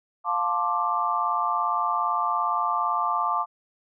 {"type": "chord", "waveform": "sine", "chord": "D minor seventh", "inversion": "first", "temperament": "just", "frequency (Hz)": [704.8, 881, 1057.2, 1174.7], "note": ["F5", "A5", "C6", "D6"], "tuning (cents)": [16, 2, 18, 0], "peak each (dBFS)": [-30, -28, -29, -25], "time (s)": [0.24, 3.46], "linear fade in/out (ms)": 50, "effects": []}